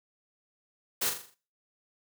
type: noise with echo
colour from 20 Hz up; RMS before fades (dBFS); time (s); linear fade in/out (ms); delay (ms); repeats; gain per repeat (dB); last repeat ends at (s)
white; -29; 1.01-1.1; 10; 41; 6; -6; 1.346
effects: noise-tail reverb RT60 0.4 s tail -21 dB re dry + high-pass 80 Hz 12 dB/octave